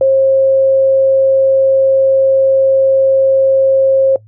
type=tone; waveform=sine; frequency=536 Hz; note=C5; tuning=42 cents sharp; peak=-6 dBFS; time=0.01-4.16 s; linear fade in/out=2 ms; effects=noise-tail reverb RT60 0.1 s tail -20 dB re dry + added 107 Hz sine -39 dBFS peak until 4.27 s